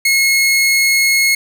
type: tone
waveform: sawtooth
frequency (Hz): 2170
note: C#7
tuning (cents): -37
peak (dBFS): -7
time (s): 0.05-1.35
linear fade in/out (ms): 5
effects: none